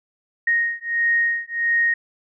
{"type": "beating tone pair", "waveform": "sine", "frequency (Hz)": [1864.7, 1866.2], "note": ["A#6", "A#6"], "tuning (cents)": [0, 1], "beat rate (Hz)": 1.5, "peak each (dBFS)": -21, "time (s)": [0.47, 1.94], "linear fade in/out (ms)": 5, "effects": []}